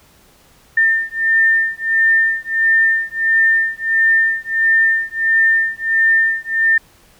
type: beating tone pair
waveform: sine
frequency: 1802 / 1803.5 Hz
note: A6 / A6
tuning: +41 / +42 cents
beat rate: 1.5 Hz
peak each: -15 dBFS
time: 0.77-6.78 s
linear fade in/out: 5 ms
effects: pink hiss -50 dBFS RMS until 7.19 s